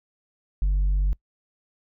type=tone; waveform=sine; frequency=48 Hz; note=G1; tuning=36 cents flat; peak=-16 dBFS; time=0.62-1.13 s; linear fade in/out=0 ms; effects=noise-tail reverb RT60 0.1 s tail -24 dB re dry + tanh soft clip ceiling -18 dBFS